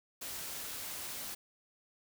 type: noise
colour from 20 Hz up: white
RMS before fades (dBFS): -42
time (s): 0.21-1.35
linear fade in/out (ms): 10
effects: none